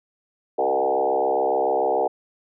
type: tone with frequency modulation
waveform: sine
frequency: 605 Hz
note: D#5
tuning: 49 cents flat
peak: -18 dBFS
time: 0.58-2.08 s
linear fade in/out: 10 ms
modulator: 67 Hz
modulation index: 3.4
effects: none